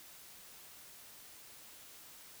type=silence; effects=white hiss -55 dBFS RMS until 2.4 s